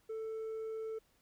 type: tone with hard clipping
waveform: triangle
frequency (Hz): 442.3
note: A4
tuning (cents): +9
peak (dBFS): -37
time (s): 0.09-0.99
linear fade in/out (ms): 10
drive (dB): 1
effects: pink hiss -72 dBFS RMS until 1.21 s